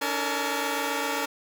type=tone cluster; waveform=10% pulse; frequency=284.3 / 311.9 / 437.9 / 460.1 / 853 Hz; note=C#4 / D#4 / A4 / A#4 / G#5; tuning=+44 / +4 / -8 / -23 / +46 cents; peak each=-22 / -30 / -30 / -22 / -26 dBFS; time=0.01-1.26 s; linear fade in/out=10 ms; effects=none